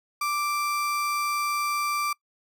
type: tone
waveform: 35% pulse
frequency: 1174.7 Hz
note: D6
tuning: in tune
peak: -23 dBFS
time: 0.21-2.13 s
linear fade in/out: 5 ms
effects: noise-tail reverb RT60 0.1 s tail -24 dB re dry